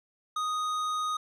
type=tone with tanh clipping; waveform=triangle; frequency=1244.5 Hz; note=D#6; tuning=in tune; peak=-30 dBFS; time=0.36-1.17 s; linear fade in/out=5 ms; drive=17 dB; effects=none